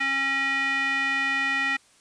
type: tone with band-pass filter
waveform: square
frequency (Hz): 272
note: C#4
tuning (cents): -33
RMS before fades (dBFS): -25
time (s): 0-1.77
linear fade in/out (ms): 10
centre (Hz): 2100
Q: 6.1
effects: white hiss -58 dBFS RMS until 2 s + resampled to 22050 Hz